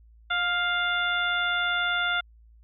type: harmonic tone with a mistuned harmonic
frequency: 701 Hz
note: F5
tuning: 6 cents sharp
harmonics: 1 / 2 / 3 / 4 / 5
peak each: -33 / -25 / -33 / -36 / -31 dBFS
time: 0.3-2.21 s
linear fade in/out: 10 ms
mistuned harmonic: 1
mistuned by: +23 cents
effects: added 56 Hz sine -51 dBFS peak until 2.63 s